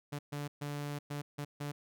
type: tone bursts at uneven times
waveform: sawtooth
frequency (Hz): 145.2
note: D3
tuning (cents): -19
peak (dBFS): -33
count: 6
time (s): 0.12-0.19 / 0.32-0.48 / 0.61-0.99 / 1.1-1.22 / 1.38-1.45 / 1.6-1.72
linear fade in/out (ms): 10
effects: none